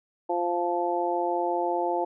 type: harmonic tone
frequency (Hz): 174.4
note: F3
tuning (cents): -2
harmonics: 2 / 3 / 4 / 5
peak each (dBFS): -29 / -31 / -29 / -29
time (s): 0.29-2.05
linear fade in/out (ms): 10
effects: none